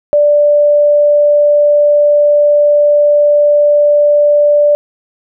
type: tone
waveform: sine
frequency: 587.3 Hz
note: D5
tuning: in tune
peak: -5 dBFS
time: 0.13-4.75 s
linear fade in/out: 0 ms
effects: none